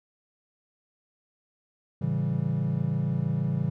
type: chord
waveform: triangle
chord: A dominant seventh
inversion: none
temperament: equal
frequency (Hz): 110 / 138.59 / 164.81 / 196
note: A2 / C#3 / E3 / G3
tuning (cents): 0 / 0 / 0 / 0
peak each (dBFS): -31 / -26 / -27 / -31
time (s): 2.01-3.7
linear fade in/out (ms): 10
effects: none